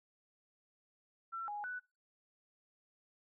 sine tone with pitch steps, 1347 / 828 / 1487 Hz, E6 / G#5 / F#6, +37 / -5 / +8 cents, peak -39 dBFS, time 1.32-1.8 s, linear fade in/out 20 ms, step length 160 ms, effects noise-tail reverb RT60 0.3 s tail -25 dB re dry

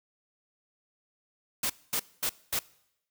white noise bursts, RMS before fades -29 dBFS, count 4, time 1.63-2.592 s, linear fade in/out 5 ms, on 68 ms, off 230 ms, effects noise-tail reverb RT60 0.8 s tail -22 dB re dry

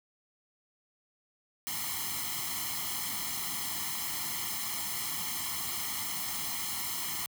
white noise with comb filter, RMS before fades -35 dBFS, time 1.67-7.26 s, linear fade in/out 0 ms, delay 0.96 ms, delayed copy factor +1, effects high-pass 80 Hz 12 dB/octave

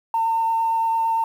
sine tone with vibrato, 906 Hz, A#5, 50 cents flat, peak -17 dBFS, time 0.14-1.24 s, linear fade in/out 2 ms, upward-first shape sine, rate 8.8 Hz, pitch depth 9 cents each way, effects tanh soft clip ceiling -13 dBFS + 8-bit

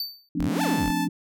square tone with exponential decay, 4568 Hz, D8, 49 cents flat, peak -25 dBFS, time 0-0.29 s, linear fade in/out 2 ms, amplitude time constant 62 ms
sine chord, D minor seventh, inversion first, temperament equal, 174.61 / 220 / 261.6 / 293.7 Hz, F3 / A3 / C4 / D4, 0 / 0 / 0 / 0 cents, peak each -29 / -33 / -29 / -27 dBFS, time 0.35-1.09 s, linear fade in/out 5 ms
sawtooth exponential two-way sweep, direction up then down, 31 to 932.3 to 31 Hz, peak -24 dBFS, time 0.39-0.91 s, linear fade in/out 10 ms, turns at 0.62 s
sawtooth tone, 876 Hz, A5, 8 cents flat, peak -24 dBFS, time 0.57-1.08 s, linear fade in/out 50 ms
effects none

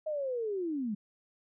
sine linear sweep, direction down, 632 to 196.3 Hz, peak -31 dBFS, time 0.06-0.95 s, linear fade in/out 10 ms, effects none

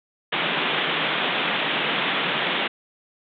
white band-pass noise, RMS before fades -24 dBFS, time 0.32-2.68 s, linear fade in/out 10 ms, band 140 to 3600 Hz, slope 96 dB/octave, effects none

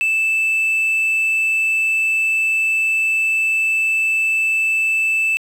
sine tone, 2637 Hz, E7, in tune, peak -12 dBFS, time 0.01-5.37 s, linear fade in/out 0 ms, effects tanh soft clip ceiling -14 dBFS + 7-bit

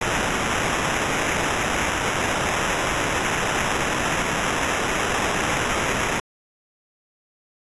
blue noise with sample-and-hold, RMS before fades -23 dBFS, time 0.01-6.2 s, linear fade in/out 5 ms, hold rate 4410 Hz, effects resampled to 24000 Hz

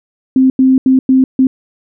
sine tone bursts at uneven times, 261.6 Hz, C4, in tune, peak -5 dBFS, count 5, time 0.36-0.5 / 0.59-0.78 / 0.86-0.99 / 1.09-1.24 / 1.39-1.47 s, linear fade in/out 2 ms, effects none

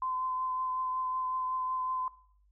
sine tone with vibrato, 1027 Hz, C6, 33 cents flat, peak -30 dBFS, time 0.02-2.08 s, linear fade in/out 2 ms, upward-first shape triangle, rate 5.4 Hz, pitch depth 16 cents each way, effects noise-tail reverb RT60 0.6 s tail -20 dB re dry + added 50 Hz sine -63 dBFS peak until 2.51 s

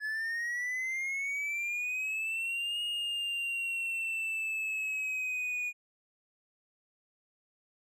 triangle linear two-way sweep, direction up then down, 1703 to 2864 to 2449 Hz, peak -30 dBFS, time 0-5.73 s, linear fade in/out 50 ms, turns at 2.81 s, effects none

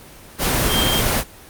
sine tone in noise, 3182 Hz, G7, 25 cents sharp, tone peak -19 dBFS, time 0.67-1.03 s, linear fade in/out 50 ms, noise pink, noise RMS -18 dBFS, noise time 0.38-1.24 s, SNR -4 dB, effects pink hiss -42 dBFS RMS until 1.49 s + Opus 24 kbps

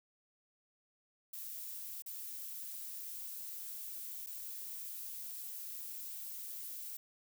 violet noise with dropouts, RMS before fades -45 dBFS, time 1.33-6.97 s, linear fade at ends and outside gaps 5 ms, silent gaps 2.022-2.061 / 4.263-4.269 s, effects none

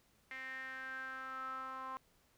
sawtooth tone with band-pass filter sweep, 262.4 Hz, C4, 5 cents sharp, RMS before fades -45 dBFS, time 0.31-1.97 s, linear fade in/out 0 ms, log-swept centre 2000 to 1100 Hz, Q 8.5, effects pink hiss -72 dBFS RMS until 2.37 s

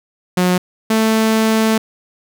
sawtooth tone pair in turn, 180.9 / 220.9 Hz, F#3 / A3, -39 / +7 cents, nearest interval minor third, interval 346 cents, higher second, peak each -8 dBFS, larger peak neither, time 0.37-0.58 / 0.9-1.78 s, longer second, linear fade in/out 5 ms, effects none

